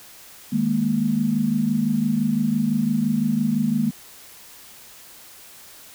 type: chord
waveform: sine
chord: D# suspended fourth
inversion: none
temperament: just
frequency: 155.56 / 207.4 / 233.3 Hz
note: D#3 / G#3 / A#3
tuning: 0 / -2 / +2 cents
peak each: -27 / -22 / -21 dBFS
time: 0.52-3.91 s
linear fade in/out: 10 ms
effects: white hiss -45 dBFS RMS until 5.94 s